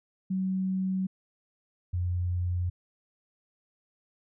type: tone pair in turn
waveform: sine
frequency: 188.5 / 88.96 Hz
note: F#3 / F2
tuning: +32 / +32 cents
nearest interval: octave + minor second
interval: 1300 cents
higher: first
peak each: -26 dBFS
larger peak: neither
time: 0.3-1.07 / 1.93-2.7 s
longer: neither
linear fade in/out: 10 ms
effects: none